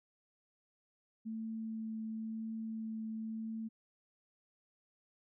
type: tone with vibrato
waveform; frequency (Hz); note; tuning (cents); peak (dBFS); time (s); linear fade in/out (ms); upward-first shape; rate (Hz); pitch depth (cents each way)
sine; 221.7; A3; +13; -38; 1.25-3.69; 20; triangle; 0.97; 10
effects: none